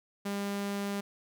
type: tone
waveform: sawtooth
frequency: 200.8 Hz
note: G3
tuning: 42 cents sharp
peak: -28 dBFS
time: 0.25-1.01 s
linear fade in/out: 10 ms
effects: none